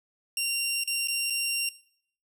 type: tone with dropouts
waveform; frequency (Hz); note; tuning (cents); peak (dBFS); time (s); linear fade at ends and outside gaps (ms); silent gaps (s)
15% pulse; 2766; F7; -17; -19; 0.37-1.69; 2; 0.837-0.875 / 1.074-1.083 / 1.3-1.304
effects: noise-tail reverb RT60 0.6 s tail -19 dB re dry